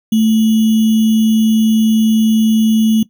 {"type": "tone with sample-and-hold", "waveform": "sine", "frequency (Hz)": 220, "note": "A3", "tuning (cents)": 0, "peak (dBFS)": -8, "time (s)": [0.12, 3.03], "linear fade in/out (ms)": 5, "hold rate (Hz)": 3150, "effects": ["noise-tail reverb RT60 0.1 s tail -18 dB re dry"]}